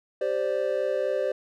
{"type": "chord", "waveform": "triangle", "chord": "G suspended fourth", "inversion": "none", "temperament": "equal", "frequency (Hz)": [392, 523.3, 587.3], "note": ["G4", "C5", "D5"], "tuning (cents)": [0, 0, 0], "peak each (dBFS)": [-29, -25, -26], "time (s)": [0.21, 1.32], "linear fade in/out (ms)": 5, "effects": []}